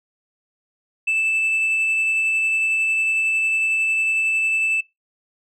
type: tone with tremolo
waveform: sine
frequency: 2637 Hz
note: E7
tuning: in tune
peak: -14 dBFS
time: 1.07-4.81 s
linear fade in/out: 10 ms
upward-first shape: sine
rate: 11 Hz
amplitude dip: 25%
effects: noise-tail reverb RT60 0.2 s tail -23 dB re dry + tanh soft clip ceiling -16 dBFS